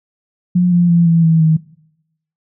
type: tone with pitch steps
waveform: sine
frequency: 178.6 / 174.42 / 170.34 / 166.35 / 162.46 / 158.66 Hz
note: F3 / F3 / F3 / E3 / E3 / D#3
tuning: +39 / -2 / -43 / +16 / -25 / +34 cents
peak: -8 dBFS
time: 0.55-1.57 s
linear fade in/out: 10 ms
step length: 170 ms
effects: noise-tail reverb RT60 0.8 s tail -20 dB re dry